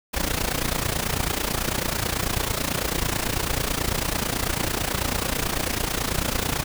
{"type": "noise with amplitude modulation", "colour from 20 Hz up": "pink", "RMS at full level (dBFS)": -22, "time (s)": [0.13, 6.64], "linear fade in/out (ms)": 20, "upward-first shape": "sine", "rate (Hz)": 29.1, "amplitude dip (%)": 80, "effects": []}